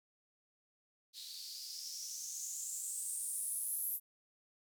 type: noise with band-pass filter sweep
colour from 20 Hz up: violet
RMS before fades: -42 dBFS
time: 1.13-4 s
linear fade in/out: 50 ms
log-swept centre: 4000 to 12000 Hz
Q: 6.2
effects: none